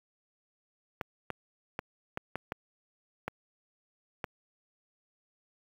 clicks, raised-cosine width 0.5 ms, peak -18 dBFS, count 8, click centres 1.012 / 1.303 / 1.791 / 2.174 / 2.356 / 2.521 / 3.28 / 4.242 s, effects high-pass 60 Hz 12 dB/octave + 8-bit

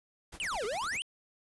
pink noise with tremolo, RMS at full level -46 dBFS, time 0.32-0.99 s, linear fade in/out 5 ms, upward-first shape sine, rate 10 Hz, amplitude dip 90%
square exponential two-way sweep, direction down then up, 3149 to 392 to 3149 Hz, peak -33 dBFS, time 0.4-1.02 s, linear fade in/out 0 ms, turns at 0.65 s
effects resampled to 24000 Hz

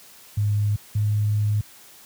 sine tone pair in turn, 103.83 / 105.04 Hz, G#2 / G#2, 0 / +20 cents, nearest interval unison, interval 20 cents, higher second, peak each -18 dBFS, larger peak neither, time 0.37-0.76 / 0.95-1.61 s, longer second, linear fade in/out 5 ms, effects white hiss -48 dBFS RMS until 2.05 s + high-pass 60 Hz 12 dB/octave

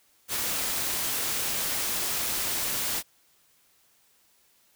white noise, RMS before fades -29 dBFS, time 0.28-3.03 s, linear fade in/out 50 ms, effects white hiss -64 dBFS RMS until 4.75 s

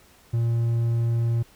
triangle tone, 116.54 Hz, A#2, in tune, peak -18 dBFS, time 0.33-1.43 s, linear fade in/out 10 ms, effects pink hiss -55 dBFS RMS until 1.55 s

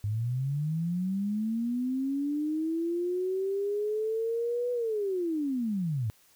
sine linear two-way sweep, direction up then down, 100.8 to 493 to 100.8 Hz, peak -27 dBFS, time 0.04-6.1 s, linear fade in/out 0 ms, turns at 4.72 s, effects white hiss -62 dBFS RMS until 6.35 s

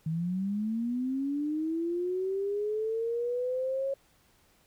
sine linear sweep, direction up, 155.56 to 550 Hz, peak -28 dBFS, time 0.06-3.94 s, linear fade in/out 5 ms, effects pink hiss -65 dBFS RMS until 4.66 s

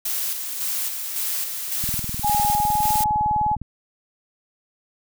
blue noise with tremolo, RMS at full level -25 dBFS, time 0.05-3.04 s, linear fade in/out 5 ms, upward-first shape square, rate 1.8 Hz, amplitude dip 40%
click train, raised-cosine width 5 ms, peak -19 dBFS, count 36, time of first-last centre 1.84-3.617 s, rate 19.7 Hz
sine tone with pitch glide, 830.6 to 847.1 Hz, G#5 to G#5, 0 to +34 cents, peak -18 dBFS, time 2.23-3.56 s, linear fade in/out 20 ms, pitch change +34 cents, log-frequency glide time 2.52-2.95 s
effects none

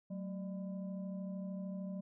sine tone with frequency modulation, 187.9 Hz, F#3, 27 cents sharp, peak -39 dBFS, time 0.1-2.01 s, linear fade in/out 10 ms, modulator 409 Hz, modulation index 0.58, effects none

